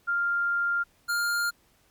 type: tone pair in turn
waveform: sine / square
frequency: 1396.9 / 1404.7 Hz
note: F6 / F6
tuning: 0 / +10 cents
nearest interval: unison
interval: 10 cents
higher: second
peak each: -23 / -25 dBFS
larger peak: first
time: 0.07-0.84 / 1.08-1.51 s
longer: first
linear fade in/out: 20 ms
effects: pink hiss -64 dBFS RMS until 1.9 s + MP3 96 kbps